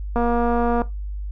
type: click train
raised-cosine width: 1 ms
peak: -9 dBFS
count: 157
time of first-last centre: 0.16-0.818 s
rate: 237 Hz
effects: noise-tail reverb RT60 0.2 s tail -17 dB re dry + added 50 Hz sine -26 dBFS peak until 1.31 s